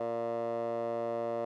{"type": "tone with band-pass filter", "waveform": "15% pulse", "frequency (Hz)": 116.54, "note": "A#2", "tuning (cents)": 0, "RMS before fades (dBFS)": -34, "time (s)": [0, 1.45], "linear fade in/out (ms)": 5, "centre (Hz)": 650, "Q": 9.8, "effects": []}